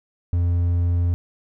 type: tone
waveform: triangle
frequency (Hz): 86.9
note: F2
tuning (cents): -8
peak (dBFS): -15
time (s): 0.33-1.14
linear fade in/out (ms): 0
effects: none